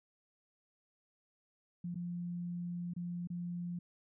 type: tone with dropouts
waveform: sine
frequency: 174.61 Hz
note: F3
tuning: in tune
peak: -37 dBFS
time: 1.84-3.79 s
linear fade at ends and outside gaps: 5 ms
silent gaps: 1.945-1.955 / 2.937-2.963 / 3.273-3.301 s
effects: none